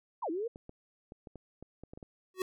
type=linear two-way sweep; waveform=sine; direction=down then up; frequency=1093 to 307.1 to 485.8 Hz; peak=-32 dBFS; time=0.22-0.48 s; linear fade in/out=10 ms; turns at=0.3 s
type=clicks; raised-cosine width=2 ms; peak=-33 dBFS; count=10; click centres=0.559 / 0.694 / 1.121 / 1.272 / 1.357 / 1.626 / 1.836 / 1.935 / 1.975 / 2.028 s
type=tone with exponential growth; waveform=square; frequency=372.7 Hz; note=F#4; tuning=13 cents sharp; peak=-28 dBFS; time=2.34-2.42 s; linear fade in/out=2 ms; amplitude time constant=16 ms
effects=none